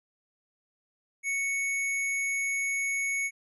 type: tone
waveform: square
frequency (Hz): 2217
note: C#7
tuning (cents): 0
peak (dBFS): -28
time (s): 1.23-3.31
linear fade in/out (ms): 50
effects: resampled to 32000 Hz